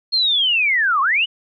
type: linear two-way sweep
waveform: sine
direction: down then up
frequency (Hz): 4315 to 1046.5 to 3037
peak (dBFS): -14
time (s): 0.12-1.26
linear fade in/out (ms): 20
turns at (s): 1.01
effects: none